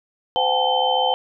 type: tone cluster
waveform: sine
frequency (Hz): 512 / 732 / 799 / 873 / 3088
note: C5 / F#5 / G5 / A5 / G7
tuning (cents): -38 / -19 / +33 / -14 / -27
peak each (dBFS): -23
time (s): 0.36-1.14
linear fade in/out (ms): 0
effects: none